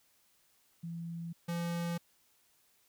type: tone pair in turn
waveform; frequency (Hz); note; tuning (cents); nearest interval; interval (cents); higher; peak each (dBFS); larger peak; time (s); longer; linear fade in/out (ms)
sine / square; 168 / 170.84; E3 / F3; +33 / -38; unison; 29; second; -38 / -34; second; 0.83-1.33 / 1.48-1.98; neither; 10
effects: white hiss -70 dBFS RMS until 2.88 s